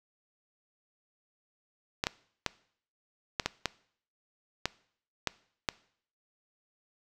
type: clicks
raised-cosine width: 0.2 ms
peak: -10 dBFS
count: 9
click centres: 2.039 / 2.069 / 2.463 / 3.398 / 3.46 / 3.657 / 4.656 / 5.273 / 5.688 s
effects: noise-tail reverb RT60 0.6 s tail -21 dB re dry